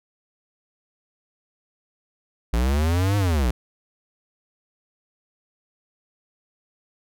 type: linear two-way sweep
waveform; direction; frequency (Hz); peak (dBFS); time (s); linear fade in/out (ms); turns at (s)
square; up then down; 55 to 103.83 to 55; -19; 2.53-3.51; 5; 3.17
effects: none